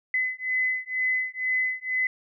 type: beating tone pair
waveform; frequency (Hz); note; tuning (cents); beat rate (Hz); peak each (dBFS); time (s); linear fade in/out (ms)
sine; 2022 / 2024.1; B6 / B6; +40 / +42; 2.1; -27; 0.14-2.07; 2
effects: none